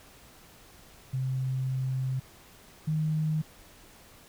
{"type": "tone pair in turn", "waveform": "sine", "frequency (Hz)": [130.81, 155.56], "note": ["C3", "D#3"], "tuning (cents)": [0, 0], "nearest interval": "minor third", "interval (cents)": 300, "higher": "second", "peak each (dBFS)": [-27, -25], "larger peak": "second", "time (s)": [[1.13, 2.2], [2.87, 3.42]], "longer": "first", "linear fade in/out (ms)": 10, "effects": ["pink hiss -54 dBFS RMS until 4.28 s"]}